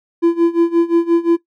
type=tone with tremolo; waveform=triangle; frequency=337.8 Hz; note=E4; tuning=42 cents sharp; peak=-5 dBFS; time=0.22-1.37 s; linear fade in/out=20 ms; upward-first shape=sine; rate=5.7 Hz; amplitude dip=90%; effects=noise-tail reverb RT60 0.1 s tail -17 dB re dry + tanh soft clip ceiling -1 dBFS